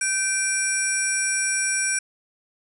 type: tone cluster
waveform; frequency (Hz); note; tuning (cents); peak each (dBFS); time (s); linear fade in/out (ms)
sine; 1540 / 2370 / 5660 / 7850 / 9450; G6 / D7 / F8 / B8 / D9; -31 / +15 / +22 / -11 / +10; -27; 0.01-1.99; 5
effects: tanh soft clip ceiling -11 dBFS